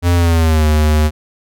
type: tone with pitch glide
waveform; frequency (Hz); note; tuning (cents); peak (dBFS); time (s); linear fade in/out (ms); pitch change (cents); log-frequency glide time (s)
square; 87.31 to 76.45; F2 to D#2; 0 to -30; -10; 0.02-1.11; 50; -230; 0.14-0.66
effects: none